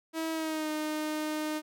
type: tone with pitch glide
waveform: sawtooth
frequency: 322.8 to 307 Hz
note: E4 to D#4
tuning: -36 to -23 cents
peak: -27 dBFS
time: 0.13-1.62 s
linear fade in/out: 50 ms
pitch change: -87 cents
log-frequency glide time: 0.32-0.7 s
effects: none